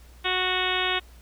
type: harmonic tone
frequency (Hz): 368.4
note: F#4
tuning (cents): -7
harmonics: 1 / 2 / 3 / 4 / 5 / 6 / 7 / 8 / 9 / 10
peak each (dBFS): -32 / -32 / -32 / -32 / -32 / -32 / -32 / -32 / -32 / -32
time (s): 0.24-1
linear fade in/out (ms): 20
effects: added 60 Hz sine -47 dBFS peak until 1.21 s + pink hiss -56 dBFS RMS until 1.21 s